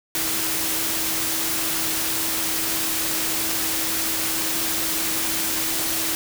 sine tone in noise, 322.8 Hz, E4, 36 cents flat, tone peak -34 dBFS, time 0.15-6.15 s, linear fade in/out 0 ms, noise white, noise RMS -24 dBFS, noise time 0.15-6.15 s, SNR -13 dB, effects none

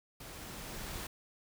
pink noise with level ramp, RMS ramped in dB -48 to -41 dBFS, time 0.2-1.07 s, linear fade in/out 5 ms, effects none

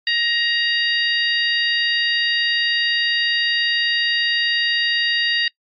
harmonic tone, 940 Hz, A#5, 14 cents sharp, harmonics 2 / 3 / 4 / 5, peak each -20 / -22 / -23 / -24 dBFS, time 0.07-5.48 s, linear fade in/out 2 ms, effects noise-tail reverb RT60 0.1 s tail -24 dB re dry + MP3 32 kbps

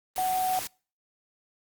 sine tone in noise, 745 Hz, F#5, 12 cents sharp, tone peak -24 dBFS, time 0.18-0.59 s, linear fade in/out 0 ms, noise white, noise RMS -35 dBFS, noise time 0.16-0.67 s, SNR +8 dB, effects noise-tail reverb RT60 0.4 s tail -26 dB re dry + Opus 32 kbps

